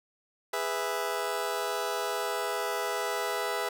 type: chord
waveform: 20% pulse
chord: E major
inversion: first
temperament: just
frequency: 412 / 494.4 / 659.3 Hz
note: G#4 / B4 / E5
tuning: -14 / +2 / 0 cents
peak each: -29 dBFS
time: 0.53-3.69 s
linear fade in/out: 5 ms
effects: none